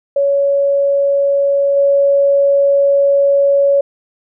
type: tone with level steps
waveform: sine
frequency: 560 Hz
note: C#5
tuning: 18 cents sharp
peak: -10 / -8 dBFS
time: 0.16-3.81 s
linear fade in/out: 5 ms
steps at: 1.76 s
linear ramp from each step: 10 ms
effects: none